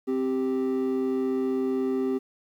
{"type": "tone pair together", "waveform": "triangle", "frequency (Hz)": [261.6, 392], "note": ["C4", "G4"], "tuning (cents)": [0, 0], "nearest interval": "perfect fifth", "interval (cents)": 700, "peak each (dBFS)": [-24, -24], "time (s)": [0.07, 2.19], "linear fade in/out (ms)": 20, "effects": ["tanh soft clip ceiling -15 dBFS", "10-bit"]}